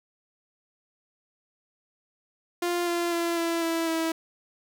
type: tone with pitch steps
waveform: sawtooth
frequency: 349.2 / 344.4 / 339.7 / 335 / 330.4 / 325.8 Hz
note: F4 / F4 / F4 / E4 / E4 / E4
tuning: 0 / -24 / -48 / +28 / +4 / -20 cents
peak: -21 dBFS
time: 2.62-4.12 s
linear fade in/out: 5 ms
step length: 250 ms
effects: none